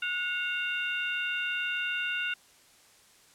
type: harmonic tone with a mistuned harmonic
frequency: 727 Hz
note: F#5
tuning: 31 cents flat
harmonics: 2 / 3 / 4 / 5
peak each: -32 / -40 / -32 / -43 dBFS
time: 0.02-2.34 s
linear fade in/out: 5 ms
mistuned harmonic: 4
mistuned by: -80 cents
effects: white hiss -59 dBFS RMS until 3.34 s + low-pass 10000 Hz 12 dB/octave